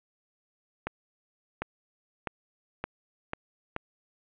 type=accelerating click train; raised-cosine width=0.5 ms; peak=-16 dBFS; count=6; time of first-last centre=0.87-3.764 s; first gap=750 ms; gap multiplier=0.87; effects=resampled to 8000 Hz + 8-bit